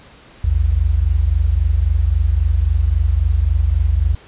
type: tone pair together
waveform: sine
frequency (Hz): 57.28 / 81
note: A#1 / E2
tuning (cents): -30 / -30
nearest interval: tritone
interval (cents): 600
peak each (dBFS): -15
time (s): 0.44-4.15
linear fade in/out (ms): 5
effects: pink hiss -44 dBFS RMS until 4.27 s + resampled to 8000 Hz